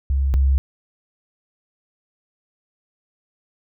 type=tone pair in turn; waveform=sine; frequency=68 / 67.53 Hz; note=C#2 / C#2; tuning=-33 / -45 cents; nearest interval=unison; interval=12 cents; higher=first; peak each=-16 / -13 dBFS; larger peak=second; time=0.1-0.34 / 0.34-0.58 s; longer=neither; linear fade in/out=0 ms; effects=none